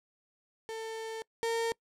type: tone pair in turn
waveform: 35% pulse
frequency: 446.3 / 458.6 Hz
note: A4 / A#4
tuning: +25 / -28 cents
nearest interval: unison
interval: 47 cents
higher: second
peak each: -35 / -27 dBFS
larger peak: second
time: 0.69-1.22 / 1.43-1.72 s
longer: first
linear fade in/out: 0 ms
effects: noise-tail reverb RT60 0.1 s tail -24 dB re dry + low-pass 10000 Hz 12 dB/octave